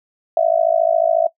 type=tone with amplitude modulation; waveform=sine; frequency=659.3 Hz; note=E5; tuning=in tune; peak=-8 dBFS; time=0.37-1.27 s; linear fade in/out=2 ms; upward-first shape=sine; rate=54.1 Hz; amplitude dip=90%; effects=noise-tail reverb RT60 0.1 s tail -19 dB re dry